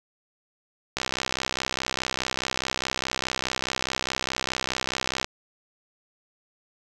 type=click train; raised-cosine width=0.2 ms; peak=-8 dBFS; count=278; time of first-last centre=0.97-5.245 s; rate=64.8 Hz; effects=none